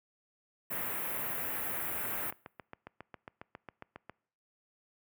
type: band-stop noise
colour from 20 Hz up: white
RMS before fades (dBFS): -36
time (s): 0.7-2.31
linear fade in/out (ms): 10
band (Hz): 2300 to 12000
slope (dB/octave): 24
type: click train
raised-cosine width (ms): 0.5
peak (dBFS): -29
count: 18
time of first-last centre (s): 1.78-4.096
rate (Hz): 7.34
effects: noise-tail reverb RT60 0.6 s tail -24 dB re dry + high-pass 80 Hz 12 dB/octave